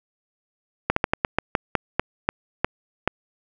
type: slowing click train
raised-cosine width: 0.5 ms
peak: -3 dBFS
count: 12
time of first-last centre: 0.9-3.076 s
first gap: 64 ms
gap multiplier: 1.21
effects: none